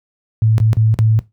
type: tone with dropouts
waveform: sine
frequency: 110.3 Hz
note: A2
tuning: 5 cents sharp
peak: -9 dBFS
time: 0.42-1.19 s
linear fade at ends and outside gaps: 0 ms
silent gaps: 0.581-0.601 / 0.731-0.769 / 0.941-0.989 s
effects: noise-tail reverb RT60 0.2 s tail -18 dB re dry + high-pass 60 Hz 12 dB/octave